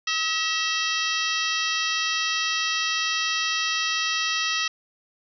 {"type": "harmonic tone with a mistuned harmonic", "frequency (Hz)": 641, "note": "E5", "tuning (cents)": -49, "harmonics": [2, 3, 4, 5, 6, 7, 8, 9], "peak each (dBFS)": [-31, -30, -29, -30, -32, -34, -32, -33], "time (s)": [0.07, 4.68], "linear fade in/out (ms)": 5, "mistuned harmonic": 4, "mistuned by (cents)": 62, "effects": []}